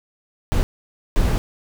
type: noise bursts at uneven times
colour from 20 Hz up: brown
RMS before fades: -17 dBFS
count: 2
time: 0.52-0.63 / 1.16-1.38 s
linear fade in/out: 0 ms
effects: none